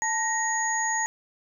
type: tone cluster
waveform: sine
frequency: 880 / 1877 / 6710 Hz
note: A5 / A#6 / G#8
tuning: 0 / +11 / +17 cents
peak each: -28 dBFS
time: 0.02-1.06 s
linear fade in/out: 0 ms
effects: none